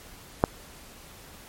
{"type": "click", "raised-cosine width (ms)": 1, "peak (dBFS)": -3, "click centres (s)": 0.439, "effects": ["pink hiss -48 dBFS RMS until 1.48 s", "MP3 64 kbps"]}